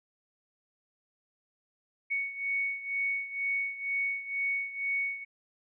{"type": "beating tone pair", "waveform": "sine", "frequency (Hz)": [2224, 2226.1], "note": ["C#7", "C#7"], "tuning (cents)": [5, 7], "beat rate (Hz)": 2.1, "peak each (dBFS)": [-31, -35], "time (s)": [2.1, 5.25], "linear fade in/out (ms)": 20, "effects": []}